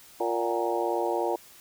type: harmonic tone with a mistuned harmonic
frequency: 116.54 Hz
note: A#2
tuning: in tune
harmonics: 3 / 4 / 5 / 6 / 7 / 8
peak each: -30 / -31 / -32 / -33 / -33 / -34 dBFS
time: 0.2-1.36 s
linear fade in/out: 5 ms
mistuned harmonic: 6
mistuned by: +80 cents
effects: white hiss -52 dBFS RMS until 1.6 s